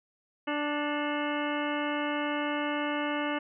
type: harmonic tone with a mistuned harmonic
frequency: 293.7 Hz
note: D4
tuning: in tune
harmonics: 1 / 2 / 3 / 4 / 5 / 6 / 7 / 9 / 10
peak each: -32 / -35 / -37 / -38 / -39 / -40 / -40 / -42 / -42 dBFS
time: 0.47-3.39 s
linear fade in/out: 10 ms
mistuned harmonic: 7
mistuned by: +72 cents
effects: none